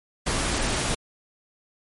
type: noise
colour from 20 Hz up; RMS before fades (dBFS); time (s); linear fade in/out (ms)
pink; -25; 0.26-0.95; 10
effects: MP3 48 kbps